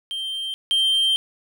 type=tone pair in turn; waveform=triangle; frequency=3148 / 3148 Hz; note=G7 / G7; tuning=+7 / +7 cents; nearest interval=unison; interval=0 cents; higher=neither; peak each=-24 / -15 dBFS; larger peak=second; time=0.11-0.54 / 0.71-1.16 s; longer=second; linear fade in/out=0 ms; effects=9-bit